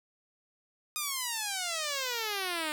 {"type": "exponential sweep", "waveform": "5% pulse", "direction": "down", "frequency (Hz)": [1244.5, 298.5], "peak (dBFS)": -20, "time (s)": [0.96, 2.72], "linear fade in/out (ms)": 0, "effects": []}